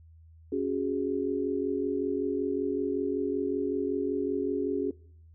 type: chord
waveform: sine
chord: C# suspended fourth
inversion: none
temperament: equal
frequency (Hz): 277.2 / 370 / 415.3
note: C#4 / F#4 / G#4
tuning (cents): 0 / 0 / 0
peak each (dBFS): -31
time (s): 0.52-4.91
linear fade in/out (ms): 5
effects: noise-tail reverb RT60 0.6 s tail -22 dB re dry + added 81 Hz sine -51 dBFS peak until 5.34 s